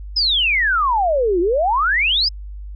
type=exponential two-way sweep; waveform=sine; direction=down then up; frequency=5220 to 334.1 to 5220 Hz; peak=-14 dBFS; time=0.16-2.29 s; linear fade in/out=10 ms; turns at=1.4 s; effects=added 50 Hz sine -29 dBFS peak until 2.75 s